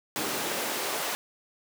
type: noise with high-pass filter sweep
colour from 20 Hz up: pink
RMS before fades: -31 dBFS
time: 0.16-1.15 s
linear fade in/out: 0 ms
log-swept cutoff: 260 to 540 Hz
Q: 1
effects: none